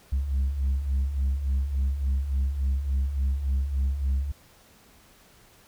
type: beating tone pair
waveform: sine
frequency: 65.1 / 68.6 Hz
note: C2 / C#2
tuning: -8 / -17 cents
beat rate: 3.5 Hz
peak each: -28 / -22 dBFS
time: 0.12-4.32 s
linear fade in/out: 10 ms
effects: tanh soft clip ceiling -20 dBFS + pink hiss -56 dBFS RMS until 5.67 s